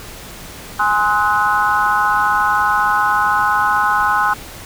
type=chord; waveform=sine; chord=Ab dominant seventh; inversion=none; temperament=equal with one note detuned; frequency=830.6 / 1046.5 / 1273.6 / 1480 Hz; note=Ab5 / C6 / Eb6 / Gb6; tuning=0 / 0 / +40 / 0 cents; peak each=-18 dBFS; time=0.79-4.34 s; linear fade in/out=10 ms; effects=pink hiss -34 dBFS RMS until 4.65 s